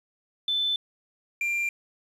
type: tone pair in turn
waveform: sine / triangle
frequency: 3520 / 2379 Hz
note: A7 / D7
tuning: 0 / +22 cents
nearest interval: perfect fifth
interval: 678 cents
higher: first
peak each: -23 dBFS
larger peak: neither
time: 0.48-0.76 / 1.41-1.69 s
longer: neither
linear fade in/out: 2 ms
effects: resampled to 32000 Hz + 9-bit